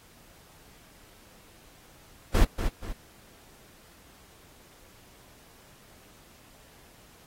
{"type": "noise with echo", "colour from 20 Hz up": "brown", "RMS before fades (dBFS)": -18, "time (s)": [2.34, 2.45], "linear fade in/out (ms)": 10, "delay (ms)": 240, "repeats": 2, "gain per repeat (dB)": -8, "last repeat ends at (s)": 2.93, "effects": ["pink hiss -56 dBFS RMS until 7.26 s", "AAC 48 kbps"]}